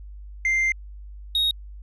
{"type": "tone pair in turn", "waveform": "sine", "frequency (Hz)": [2093, 3757], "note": ["C7", "A#7"], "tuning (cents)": [0, 13], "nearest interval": "minor seventh", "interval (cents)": 1013, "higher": "second", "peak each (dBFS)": -16, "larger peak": "neither", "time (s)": [[0.45, 0.72], [1.35, 1.51]], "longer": "first", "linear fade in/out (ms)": 2, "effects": ["tanh soft clip ceiling -18 dBFS", "added 50 Hz sine -37 dBFS peak until 1.82 s"]}